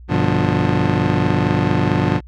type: chord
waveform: 25% pulse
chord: G dominant seventh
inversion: none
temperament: just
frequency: 98 / 122.5 / 147 / 176.4 Hz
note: G2 / B2 / D3 / F3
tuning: 0 / -14 / +2 / +18 cents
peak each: -17 dBFS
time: 0.08-2.21 s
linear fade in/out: 50 ms
effects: added 60 Hz sine -36 dBFS peak until 2.27 s + low-pass 3000 Hz 12 dB/octave